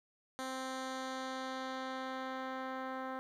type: tone with low-pass filter sweep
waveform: 10% pulse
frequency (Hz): 261.5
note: C4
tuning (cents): -1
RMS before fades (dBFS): -41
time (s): 0.39-3.19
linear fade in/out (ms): 0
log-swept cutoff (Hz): 9800 to 1600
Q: 0.89
effects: 11-bit